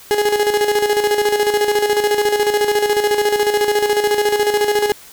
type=tone with tremolo; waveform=35% pulse; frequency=415.8 Hz; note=G#4; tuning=2 cents sharp; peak=-10 dBFS; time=0.11-4.92 s; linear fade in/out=0 ms; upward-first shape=square; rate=14 Hz; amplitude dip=55%; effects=white hiss -41 dBFS RMS until 5.12 s